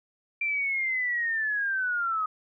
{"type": "linear sweep", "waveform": "sine", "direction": "down", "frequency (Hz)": [2368, 1251], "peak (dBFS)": -25, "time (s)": [0.41, 2.26], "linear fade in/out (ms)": 5, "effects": []}